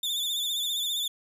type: tone with vibrato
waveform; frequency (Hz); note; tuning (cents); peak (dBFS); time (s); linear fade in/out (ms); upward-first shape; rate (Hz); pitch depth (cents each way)
40% pulse; 3533; A7; +6; -26; 0.03-1.08; 5; sine; 15; 62
effects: none